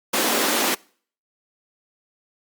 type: high-pass noise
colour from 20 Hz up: pink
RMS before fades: -21 dBFS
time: 0.13-0.75 s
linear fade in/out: 10 ms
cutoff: 220 Hz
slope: 48 dB/octave
effects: noise-tail reverb RT60 0.5 s tail -25 dB re dry + Opus 48 kbps